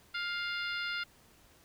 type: harmonic tone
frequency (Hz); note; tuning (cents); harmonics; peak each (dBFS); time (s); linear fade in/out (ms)
702; F5; +9; 2 / 3 / 4 / 5 / 6 / 7; -36 / -40 / -42 / -44 / -46 / -47; 0.14-1.04; 10
effects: pink hiss -62 dBFS RMS until 1.64 s